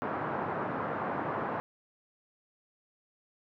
white band-pass noise, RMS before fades -34 dBFS, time 0.02-1.6 s, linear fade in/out 0 ms, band 110 to 1300 Hz, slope 24 dB/octave, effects none

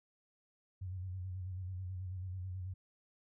sine tone with vibrato, 92.3 Hz, F#2, 4 cents flat, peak -39 dBFS, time 0.81-2.74 s, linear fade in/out 10 ms, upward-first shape square, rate 9.2 Hz, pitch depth 45 cents each way, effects none

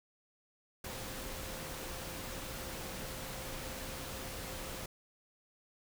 sine tone in noise, 525 Hz, C5, 6 cents sharp, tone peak -51 dBFS, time 0.84-4.86 s, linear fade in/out 5 ms, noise pink, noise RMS -43 dBFS, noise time 0.84-4.86 s, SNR -11 dB, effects none

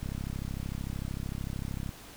click train, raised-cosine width 5 ms, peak -23 dBFS, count 63, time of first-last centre 0.03-1.892 s, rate 33.3 Hz, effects pink hiss -49 dBFS RMS until 2.16 s

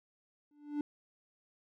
triangle tone with exponential growth, 293.7 Hz, D4, in tune, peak -27 dBFS, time 0.51-0.81 s, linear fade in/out 2 ms, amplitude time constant 65 ms, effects none

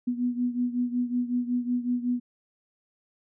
sine beating tone pair, 243.8 / 249.2 Hz, B3 / B3, -22 / +16 cents, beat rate 5.4 Hz, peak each -26 / -30 dBFS, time 0.07-2.2 s, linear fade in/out 10 ms, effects none

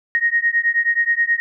sine beating tone pair, 1864.7 / 1874.1 Hz, A#6 / A#6, 0 / +9 cents, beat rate 9.4 Hz, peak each -18 dBFS, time 0.15-1.4 s, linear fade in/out 0 ms, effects none

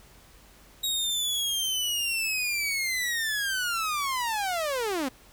sawtooth linear sweep, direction down, 3810 to 245.3 Hz, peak -23 dBFS, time 0.83-5.09 s, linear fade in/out 10 ms, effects added 47 Hz sine -57 dBFS peak until 5.32 s + pink hiss -55 dBFS RMS until 5.32 s

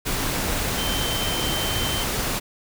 sine tone in noise, 3100 Hz, G7, 20 cents flat, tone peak -28 dBFS, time 0.77-2.04 s, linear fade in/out 20 ms, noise pink, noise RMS -25 dBFS, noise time 0.05-2.4 s, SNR -6 dB, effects none

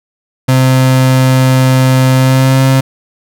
35% pulse tone with pitch glide, 130.1 to 132.91 Hz, C3 to C3, -9 to +28 cents, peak -4 dBFS, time 0.48-2.81 s, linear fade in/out 10 ms, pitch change +37 cents, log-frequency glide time 2.13-2.6 s, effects none

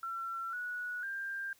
sine tone with pitch steps, 1353 / 1467 / 1590.5 Hz, E6 / F#6 / G6, +45 / -15 / +25 cents, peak -36 dBFS, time 0.03-1.53 s, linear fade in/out 2 ms, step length 500 ms, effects white hiss -66 dBFS RMS until 1.59 s

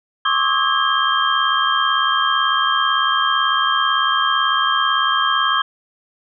sine tone cluster, 1074 / 1152 / 1285 / 1635 / 3177 Hz, C6 / D6 / E6 / G#6 / G7, +45 / -34 / -45 / -28 / +23 cents, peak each -21 dBFS, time 0.25-5.62 s, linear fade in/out 5 ms, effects none

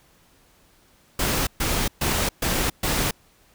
pink noise bursts, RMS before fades -23 dBFS, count 5, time 1.19-3.11 s, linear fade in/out 5 ms, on 280 ms, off 130 ms, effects pink hiss -58 dBFS RMS until 3.54 s

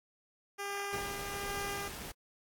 10% pulse tone with tremolo, 401.3 Hz, G4, 41 cents sharp, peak -27 dBFS, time 0.58-1.89 s, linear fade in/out 20 ms, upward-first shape triangle, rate 1.2 Hz, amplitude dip 45%
pink noise, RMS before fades -44 dBFS, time 0.92-2.12 s, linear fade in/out 10 ms
effects AAC 64 kbps

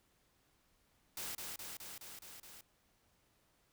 white noise with echo, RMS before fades -43 dBFS, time 1.17-1.35 s, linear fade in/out 2 ms, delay 210 ms, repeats 6, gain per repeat -2 dB, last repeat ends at 2.61 s, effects pink hiss -74 dBFS RMS until 3.72 s

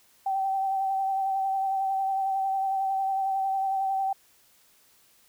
sine tone with vibrato, 774 Hz, G5, 22 cents flat, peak -24 dBFS, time 0.26-4.13 s, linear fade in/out 5 ms, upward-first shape sine, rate 11 Hz, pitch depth 22 cents each way, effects white hiss -61 dBFS RMS until 5.28 s

